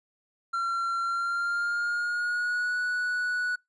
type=tone with pitch glide; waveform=triangle; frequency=1367 to 1473.6 Hz; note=F6 to F#6; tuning=-37 to -7 cents; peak=-24 dBFS; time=0.53-3.56 s; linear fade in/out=10 ms; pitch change=+130 cents; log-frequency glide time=1.01-2.78 s; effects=noise-tail reverb RT60 0.2 s tail -26 dB re dry + resampled to 24000 Hz